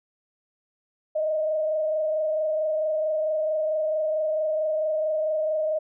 sine tone with frequency modulation, 622.3 Hz, D#5, in tune, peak -22 dBFS, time 1.15-5.79 s, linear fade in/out 10 ms, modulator 24.5 Hz, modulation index 0.6, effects none

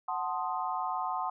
sine chord, F# diminished seventh, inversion none, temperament equal, 740 / 880 / 1046.5 / 1244.5 Hz, F#5 / A5 / C6 / Eb6, 0 / 0 / 0 / 0 cents, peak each -35 / -36 / -35 / -38 dBFS, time 0.08-1.3 s, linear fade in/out 5 ms, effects none

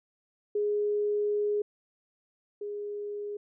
sine tone pair in turn, 415.3 / 412.4 Hz, G#4 / G#4, 0 / -12 cents, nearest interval unison, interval 12 cents, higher first, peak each -25 / -33 dBFS, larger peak first, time 0.55-1.62 / 2.61-3.37 s, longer first, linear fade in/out 5 ms, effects none

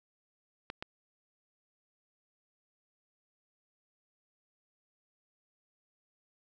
clicks, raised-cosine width 0.3 ms, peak -22 dBFS, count 2, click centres 0.701 / 0.825 s, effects none

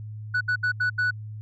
sine tone bursts at uneven times, 1480 Hz, F#6, in tune, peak -18 dBFS, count 5, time 0.34-0.41 / 0.48-0.56 / 0.63-0.72 / 0.8-0.9 / 0.98-1.11 s, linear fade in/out 10 ms, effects tanh soft clip ceiling -20 dBFS + added 107 Hz sine -34 dBFS peak until 1.41 s

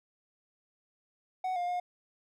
triangle tone with pitch steps, 744 / 707 / 715 Hz, F#5 / F5 / F5, +9 / +21 / +41 cents, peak -28 dBFS, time 1.44-1.8 s, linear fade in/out 5 ms, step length 120 ms, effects none

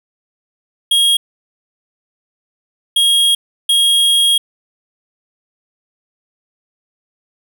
square tone bursts at uneven times, 3271 Hz, G#7, 27 cents flat, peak -10 dBFS, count 3, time 0.91-1.17 / 2.96-3.35 / 3.69-4.38 s, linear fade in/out 5 ms, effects none

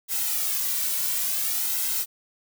blue noise with flanger, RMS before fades -26 dBFS, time 0.08-2.06 s, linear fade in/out 50 ms, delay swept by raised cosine 1.7 to 2.45 ms, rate 0.57 Hz, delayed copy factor -0.7, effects none

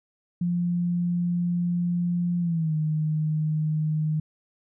sine tone with pitch glide, 174.61 to 154.66 Hz, F3 to D#3, 0 to -10 cents, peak -22 dBFS, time 0.41-4.2 s, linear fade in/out 5 ms, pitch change -210 cents, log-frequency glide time 2.4-2.74 s, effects none

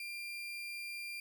35% pulse tone, 2385 Hz, D7, 26 cents sharp, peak -39 dBFS, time 0-1.2 s, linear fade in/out 2 ms, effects none

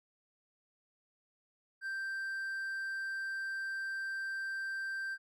triangle tone, 1570 Hz, G6, 2 cents sharp, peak -34 dBFS, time 1.81-5.18 s, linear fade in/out 50 ms, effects none

